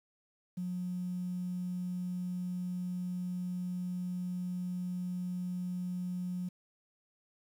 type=tone; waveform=triangle; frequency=180 Hz; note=F#3; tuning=47 cents flat; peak=-30 dBFS; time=0.57-6.49 s; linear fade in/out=10 ms; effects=tanh soft clip ceiling -32 dBFS + 10-bit